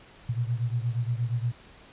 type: beating tone pair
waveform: sine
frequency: 116.5 / 125 Hz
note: A#2 / B2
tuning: -1 / +21 cents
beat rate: 8.5 Hz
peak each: -27 / -30 dBFS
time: 0.29-1.52 s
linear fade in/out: 5 ms
effects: pink hiss -52 dBFS RMS until 1.92 s + resampled to 8000 Hz